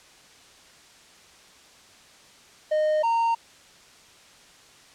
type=tone pair in turn; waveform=triangle; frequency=615 / 921.5 Hz; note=D#5 / A#5; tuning=-20 / -20 cents; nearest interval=perfect fifth; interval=700 cents; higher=second; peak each=-18 / -18 dBFS; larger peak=neither; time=2.71-3.03 / 3.03-3.35 s; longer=neither; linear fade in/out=10 ms; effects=white hiss -52 dBFS RMS until 4.94 s + low-pass 7000 Hz 12 dB/octave